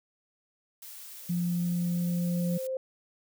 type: noise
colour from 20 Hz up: blue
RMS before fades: -45 dBFS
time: 0.82-2.67 s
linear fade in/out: 2 ms
type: tone with exponential growth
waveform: sine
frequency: 523.3 Hz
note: C5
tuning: in tune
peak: -28 dBFS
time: 1.2-2.77 s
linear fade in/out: 2 ms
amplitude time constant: 340 ms
type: tone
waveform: sine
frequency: 174.61 Hz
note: F3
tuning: in tune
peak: -26 dBFS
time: 1.29-2.58 s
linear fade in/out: 10 ms
effects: none